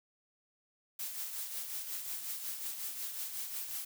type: noise with tremolo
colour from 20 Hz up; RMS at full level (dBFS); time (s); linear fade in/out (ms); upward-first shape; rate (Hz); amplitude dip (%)
blue; -38; 0.99-3.85; 5; triangle; 5.5; 55
effects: none